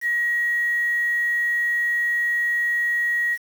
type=tone with quantisation; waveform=sine; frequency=1900 Hz; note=A#6; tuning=33 cents sharp; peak=-19 dBFS; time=0.01-3.38 s; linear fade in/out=50 ms; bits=7; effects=none